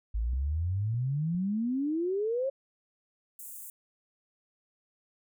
sine exponential sweep, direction up, 51.9 to 554.4 Hz, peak -27 dBFS, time 0.14-2.5 s, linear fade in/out 10 ms
clicks, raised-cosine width 5 ms, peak -36 dBFS, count 3, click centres 0.334 / 0.942 / 1.348 s
white high-pass noise, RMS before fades -44 dBFS, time 3.39-3.7 s, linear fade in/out 2 ms, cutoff 7300 Hz, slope 48 dB/octave
effects none

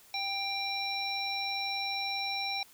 harmonic tone, 789 Hz, G5, 11 cents sharp, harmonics 1 / 3 / 5 / 7, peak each -37 / -36 / -36 / -39 dBFS, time 0.14-2.63 s, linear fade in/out 2 ms, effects white hiss -58 dBFS RMS until 2.73 s

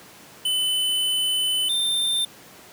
square tone pair in turn, 3020 / 3591 Hz, F#7 / A7, +35 / +35 cents, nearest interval minor third, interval 300 cents, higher second, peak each -21 dBFS, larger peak neither, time 0.45-1.69 / 1.69-2.25 s, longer first, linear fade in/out 5 ms, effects pink hiss -46 dBFS RMS until 2.72 s + high-pass 150 Hz 12 dB/octave

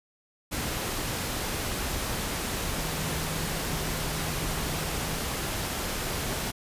sine tone in noise, 157.7 Hz, D#3, 24 cents sharp, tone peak -37 dBFS, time 2.75-5.19 s, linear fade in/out 20 ms, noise pink, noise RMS -31 dBFS, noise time 0.51-6.52 s, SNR -9 dB, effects resampled to 32000 Hz

